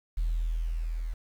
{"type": "tone with level ramp", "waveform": "sine", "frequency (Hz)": 40.86, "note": "E1", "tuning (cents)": -14, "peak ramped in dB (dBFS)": [-23, -30], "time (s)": [0.17, 1.14], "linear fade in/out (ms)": 10, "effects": ["tanh soft clip ceiling -22 dBFS", "9-bit"]}